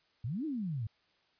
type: exponential two-way sweep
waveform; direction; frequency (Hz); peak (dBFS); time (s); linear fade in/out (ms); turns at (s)
sine; up then down; 101.6 to 329.6 to 101.6; -33; 0.24-0.87; 5; 0.45
effects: white hiss -71 dBFS RMS until 1.39 s + resampled to 11025 Hz